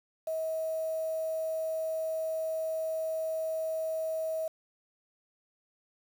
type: tone with quantisation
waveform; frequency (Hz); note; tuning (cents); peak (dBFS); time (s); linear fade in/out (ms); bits
sine; 640; D#5; +49; -30; 0.27-4.48; 5; 8
effects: none